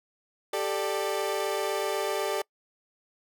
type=chord; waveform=30% pulse; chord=G suspended second; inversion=none; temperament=equal with one note detuned; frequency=392 / 440 / 592.4 Hz; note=G4 / A4 / D5; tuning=0 / 0 / +15 cents; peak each=-29 dBFS; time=0.53-2.42 s; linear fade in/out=5 ms; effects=noise-tail reverb RT60 0.1 s tail -25 dB re dry